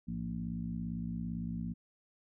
harmonic tone with a mistuned harmonic, 57.7 Hz, A#1, 17 cents flat, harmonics 1 / 2 / 3 / 4 / 5, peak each -45 / -45 / -38 / -40 / -52 dBFS, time 0.07-1.74 s, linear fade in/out 20 ms, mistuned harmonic 2, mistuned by -110 cents, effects none

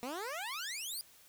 15% pulse exponential sweep, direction up, 233.1 to 4978 Hz, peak -32 dBFS, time 0.03-1.01 s, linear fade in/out 0 ms, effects white hiss -61 dBFS RMS until 1.28 s

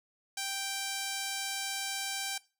5% pulse tone, 784 Hz, G5, in tune, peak -22 dBFS, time 0.37-2.38 s, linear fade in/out 5 ms, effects noise-tail reverb RT60 0.3 s tail -19 dB re dry

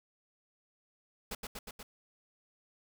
pink noise with echo, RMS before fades -39 dBFS, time 1.31-1.35 s, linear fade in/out 5 ms, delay 120 ms, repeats 4, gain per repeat -2 dB, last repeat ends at 1.83 s, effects none

